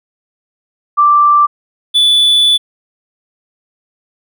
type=tone pair in turn; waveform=sine / triangle; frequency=1174.7 / 3468 Hz; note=D6 / A7; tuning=0 / -26 cents; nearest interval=octave + perfect fifth; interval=1874 cents; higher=second; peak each=-5 dBFS; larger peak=neither; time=0.97-1.47 / 1.94-2.58 s; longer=second; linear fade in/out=20 ms; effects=none